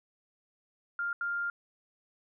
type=tone bursts at uneven times; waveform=sine; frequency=1400 Hz; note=F6; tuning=4 cents sharp; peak=-30 dBFS; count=2; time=0.99-1.13 / 1.21-1.5 s; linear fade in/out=2 ms; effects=none